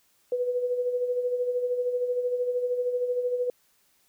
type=tone with tremolo; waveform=sine; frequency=493.9 Hz; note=B4; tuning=in tune; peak=-22 dBFS; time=0.32-3.5 s; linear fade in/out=2 ms; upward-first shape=sine; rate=13 Hz; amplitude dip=55%; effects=white hiss -66 dBFS RMS until 4.08 s